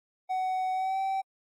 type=tone with pitch glide; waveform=triangle; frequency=748 to 771.7 Hz; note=F#5 to G5; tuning=+19 to -27 cents; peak=-25 dBFS; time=0.29-1.22 s; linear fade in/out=20 ms; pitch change=+54 cents; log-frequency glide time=0.73-0.99 s; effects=AAC 64 kbps